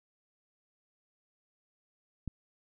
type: click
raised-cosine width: 5 ms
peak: -24 dBFS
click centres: 2.277 s
effects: none